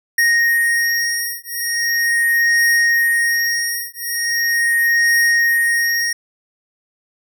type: beating tone pair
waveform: square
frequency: 1864.7 / 1865.1 Hz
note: A#6 / A#6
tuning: 0 / 0 cents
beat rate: 0.4 Hz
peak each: -18 dBFS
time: 0.18-6.13 s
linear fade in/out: 5 ms
effects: none